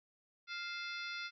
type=harmonic tone with a mistuned harmonic; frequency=698.5 Hz; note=F5; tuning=in tune; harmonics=2 / 3 / 4 / 5 / 6 / 7 / 8; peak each=-44 / -46 / -49 / -49 / -51 / -51 / -57 dBFS; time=0.47-1.31 s; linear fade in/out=50 ms; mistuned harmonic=4; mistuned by=-110 cents; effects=none